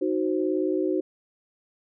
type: chord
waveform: sine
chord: C diminished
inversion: first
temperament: equal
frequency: 311.1 / 370 / 523.3 Hz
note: Eb4 / Gb4 / C5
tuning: 0 / 0 / 0 cents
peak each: -26 / -25 / -31 dBFS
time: 0.01-1.01 s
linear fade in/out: 10 ms
effects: none